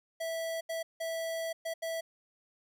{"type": "tone bursts at uneven times", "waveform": "square", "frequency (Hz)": 656, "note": "E5", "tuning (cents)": -9, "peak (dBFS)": -34, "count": 5, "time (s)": [[0.2, 0.61], [0.69, 0.83], [1, 1.53], [1.65, 1.74], [1.82, 2.01]], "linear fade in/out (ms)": 10, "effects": []}